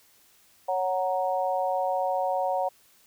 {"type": "chord", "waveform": "sine", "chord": "F# major", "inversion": "second", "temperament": "equal", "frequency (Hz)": [554.4, 740, 932.3], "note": ["C#5", "F#5", "A#5"], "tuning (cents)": [0, 0, 0], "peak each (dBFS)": [-28, -27, -31], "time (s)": [0.68, 2.69], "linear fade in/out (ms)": 10, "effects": ["white hiss -60 dBFS RMS until 3.06 s"]}